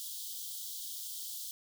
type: high-pass noise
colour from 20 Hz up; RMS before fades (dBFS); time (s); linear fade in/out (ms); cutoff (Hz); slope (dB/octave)
white; -42; 0-1.51; 0; 3100; 96
effects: none